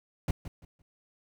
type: noise with echo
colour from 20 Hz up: brown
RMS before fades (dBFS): -27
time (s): 0.28-0.31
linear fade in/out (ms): 2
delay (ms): 170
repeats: 3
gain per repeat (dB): -12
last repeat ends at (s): 0.82
effects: none

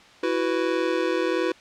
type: chord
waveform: square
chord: E suspended second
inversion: none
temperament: just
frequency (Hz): 329.6 / 370.8 / 494.4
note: E4 / F#4 / B4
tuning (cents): 0 / +4 / +2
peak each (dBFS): -27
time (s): 0.23-1.52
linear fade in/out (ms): 5
effects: white hiss -50 dBFS RMS until 1.6 s + low-pass 4000 Hz 12 dB/octave

